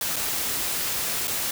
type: noise with dropouts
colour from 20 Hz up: white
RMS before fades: -27 dBFS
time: 0.01-1.51 s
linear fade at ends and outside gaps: 2 ms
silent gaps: 0.16-0.164 / 1.273-1.278 s
effects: none